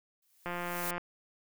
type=noise with exponential growth; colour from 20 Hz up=blue; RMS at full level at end=-35 dBFS; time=0.22-0.91 s; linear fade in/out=5 ms; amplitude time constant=150 ms
type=click train; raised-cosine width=0.5 ms; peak=-22 dBFS; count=92; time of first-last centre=0.46-0.98 s; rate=175 Hz
effects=none